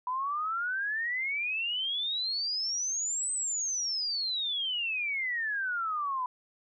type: exponential two-way sweep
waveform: sine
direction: up then down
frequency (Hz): 987.8 to 8240 to 987.8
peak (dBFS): -29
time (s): 0.07-6.26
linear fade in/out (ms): 2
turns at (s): 3.32
effects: none